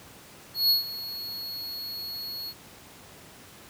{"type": "tone with ADSR envelope", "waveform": "square", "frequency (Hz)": 4340, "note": "C#8", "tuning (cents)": -37, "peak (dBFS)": -18, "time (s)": [0.54, 2.54], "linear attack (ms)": 160, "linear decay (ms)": 130, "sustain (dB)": -16, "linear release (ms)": 54, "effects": ["pink hiss -49 dBFS RMS until 3.69 s", "high-pass 80 Hz 12 dB/octave"]}